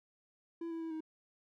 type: tone with pitch steps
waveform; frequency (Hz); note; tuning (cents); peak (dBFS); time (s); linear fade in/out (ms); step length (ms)
triangle; 334.6 / 329.1 / 326.2 / 316.3; E4 / E4 / E4 / D#4; +26 / -3 / -18 / +29; -36; 0.61-1.006; 5; 99
effects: none